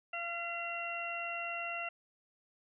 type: harmonic tone with a mistuned harmonic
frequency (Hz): 686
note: F5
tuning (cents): -31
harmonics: 1 / 2 / 3 / 4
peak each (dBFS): -42 / -43 / -45 / -39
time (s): 0.13-1.89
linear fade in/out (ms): 5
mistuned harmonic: 3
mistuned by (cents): -21
effects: none